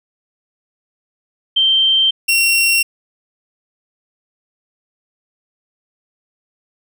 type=tone pair in turn; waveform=sine / sawtooth; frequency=3135 / 2735 Hz; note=G7 / F7; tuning=-1 / -37 cents; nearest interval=major second; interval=236 cents; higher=first; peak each=-10 / -8 dBFS; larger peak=second; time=1.56-2.11 / 2.28-2.83 s; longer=neither; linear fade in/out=10 ms; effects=none